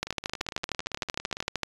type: two click trains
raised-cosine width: 0.2 ms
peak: -10 / -19 dBFS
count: 22 / 26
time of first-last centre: 0.03-1.633 / 0.07-1.482 s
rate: 13.1 / 17.7 Hz
effects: resampled to 24000 Hz